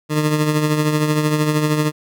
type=tone with tremolo; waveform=20% pulse; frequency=152 Hz; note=D#3; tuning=40 cents flat; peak=-8 dBFS; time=0.09-1.92 s; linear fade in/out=50 ms; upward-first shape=triangle; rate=13 Hz; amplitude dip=55%; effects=none